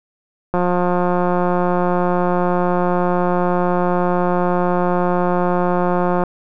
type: click train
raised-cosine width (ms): 1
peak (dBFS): -5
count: 1015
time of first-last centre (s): 0.54-6.237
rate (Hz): 178
effects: none